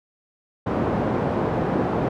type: band-pass noise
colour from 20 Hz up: pink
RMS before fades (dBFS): -23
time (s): 0.66-2.09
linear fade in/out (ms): 10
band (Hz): 140 to 790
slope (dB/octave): 12
effects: none